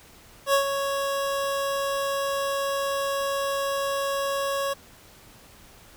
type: tone with ADSR envelope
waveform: 25% pulse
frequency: 554 Hz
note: C#5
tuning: 1 cent flat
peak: -13 dBFS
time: 0.46-4.74 s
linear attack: 77 ms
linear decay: 99 ms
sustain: -8 dB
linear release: 14 ms
effects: pink hiss -51 dBFS RMS until 5.96 s